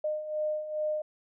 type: beating tone pair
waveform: sine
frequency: 609 / 611.4 Hz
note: D#5 / D#5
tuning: -37 / -30 cents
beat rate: 2.4 Hz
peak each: -36 / -30 dBFS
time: 0.04-1.02 s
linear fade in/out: 5 ms
effects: none